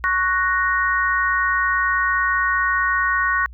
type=chord; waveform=sine; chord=F# major; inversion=second; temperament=equal; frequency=1108.7 / 1480 / 1864.7 Hz; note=C#6 / F#6 / A#6; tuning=0 / 0 / 0 cents; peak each=-21 dBFS; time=0.04-3.46 s; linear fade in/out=0 ms; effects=added 60 Hz sine -36 dBFS peak until 3.53 s